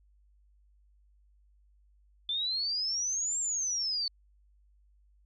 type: exponential two-way sweep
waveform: sine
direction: up then down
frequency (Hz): 3500 to 7520 to 4459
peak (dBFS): -29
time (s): 2.29-4.08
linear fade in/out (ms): 2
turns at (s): 3.39
effects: added 50 Hz sine -61 dBFS peak until 5.25 s

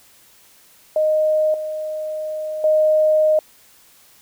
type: tone with level steps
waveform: sine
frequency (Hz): 619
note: D#5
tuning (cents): -9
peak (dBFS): -14 / -23 / -12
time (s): 0.96-3.39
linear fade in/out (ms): 2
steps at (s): 1.54 / 2.64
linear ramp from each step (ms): 2
effects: white hiss -51 dBFS RMS until 4.21 s

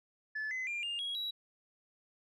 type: tone with pitch steps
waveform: sine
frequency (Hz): 1732 / 2036 / 2393 / 2814 / 3308 / 3888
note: A6 / C7 / D7 / F7 / G#7 / B7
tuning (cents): -28 / -48 / +32 / +12 / -8 / -28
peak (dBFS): -33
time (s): 0.35-1.31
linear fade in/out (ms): 10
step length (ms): 160
effects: tanh soft clip ceiling -33 dBFS

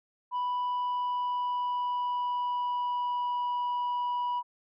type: tone with pitch glide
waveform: sine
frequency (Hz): 987.8 to 977.6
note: B5 to B5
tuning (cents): 0 to -18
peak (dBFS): -25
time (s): 0.31-4.43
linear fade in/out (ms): 50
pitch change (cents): -18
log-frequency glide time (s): 0.57-3.39
effects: tanh soft clip ceiling -27 dBFS

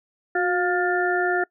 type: harmonic tone with a mistuned harmonic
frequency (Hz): 353.7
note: F4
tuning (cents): +22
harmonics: 1 / 2 / 4 / 5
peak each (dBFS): -23 / -25 / -26 / -27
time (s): 0.35-1.44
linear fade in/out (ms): 5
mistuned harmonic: 1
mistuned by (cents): +44
effects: noise-tail reverb RT60 0.1 s tail -24 dB re dry

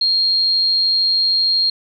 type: tone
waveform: sine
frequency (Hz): 4231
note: C8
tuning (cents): +19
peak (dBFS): -13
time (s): 0.01-1.7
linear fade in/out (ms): 5
effects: none

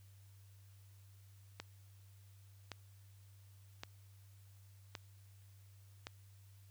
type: click train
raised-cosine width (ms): 0.2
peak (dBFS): -26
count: 5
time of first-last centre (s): 1.6-6.069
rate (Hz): 0.895
effects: added 98 Hz sine -58 dBFS peak until 6.7 s + white hiss -71 dBFS RMS until 6.7 s

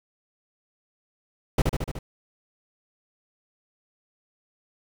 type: noise with echo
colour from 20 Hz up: brown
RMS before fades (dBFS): -19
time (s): 1.58-1.62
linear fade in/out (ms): 5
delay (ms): 74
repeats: 5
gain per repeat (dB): -3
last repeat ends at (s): 1.99
effects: none

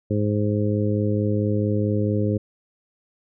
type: harmonic tone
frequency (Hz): 104.5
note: G#2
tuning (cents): +11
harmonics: 1 / 2 / 3 / 4 / 5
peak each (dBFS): -22 / -25 / -27 / -28 / -29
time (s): 0.1-2.38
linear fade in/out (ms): 10
effects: none

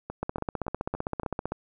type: two click trains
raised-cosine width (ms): 1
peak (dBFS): -15 / -20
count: 21 / 5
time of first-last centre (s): 0.23-1.52 / 0.1-1.233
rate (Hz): 15.5 / 3.53
effects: none

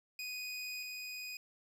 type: tone pair in turn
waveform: 25% pulse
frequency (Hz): 2489 / 2489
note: D#7 / D#7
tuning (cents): 0 / 0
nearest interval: unison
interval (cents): 0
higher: neither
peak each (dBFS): -36 / -38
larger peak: first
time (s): 0.19-0.83 / 0.83-1.37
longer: first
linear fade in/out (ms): 2
effects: none

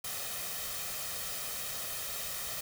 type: noise with comb filter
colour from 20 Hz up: white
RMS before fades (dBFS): -38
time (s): 0.04-2.61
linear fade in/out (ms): 5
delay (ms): 1.6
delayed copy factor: +0.55
effects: none

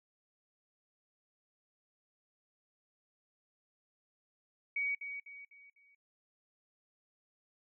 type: tone with echo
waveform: sine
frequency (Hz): 2256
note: C#7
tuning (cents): +30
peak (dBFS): -32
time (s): 4.76-4.95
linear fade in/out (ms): 5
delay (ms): 250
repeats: 4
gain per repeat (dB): -8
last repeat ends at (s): 5.95
effects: noise-tail reverb RT60 0.1 s tail -20 dB re dry

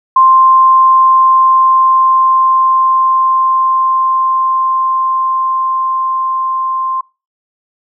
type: tone with level ramp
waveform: sine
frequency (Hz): 1050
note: C6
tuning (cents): +6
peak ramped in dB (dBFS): -3 to -13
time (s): 0.16-7.01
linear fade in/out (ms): 5
effects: noise-tail reverb RT60 0.3 s tail -24 dB re dry

